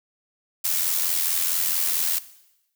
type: noise with amplitude modulation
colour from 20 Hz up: blue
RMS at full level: -21 dBFS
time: 0.64-2.19 s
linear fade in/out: 10 ms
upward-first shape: sine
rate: 84.5 Hz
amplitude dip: 55%
effects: noise-tail reverb RT60 0.9 s tail -17 dB re dry